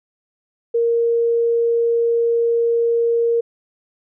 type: tone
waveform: sine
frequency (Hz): 466.2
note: A#4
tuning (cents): 0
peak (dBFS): -14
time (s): 0.74-3.41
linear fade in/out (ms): 10
effects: none